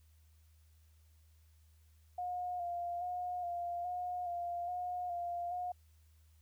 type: tone with vibrato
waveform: sine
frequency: 708 Hz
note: F5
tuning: 23 cents sharp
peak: -36 dBFS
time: 2.18-5.72 s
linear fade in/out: 5 ms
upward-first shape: square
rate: 1.2 Hz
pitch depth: 26 cents each way
effects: added 78 Hz sine -62 dBFS peak until 6.41 s + white hiss -75 dBFS RMS until 6.41 s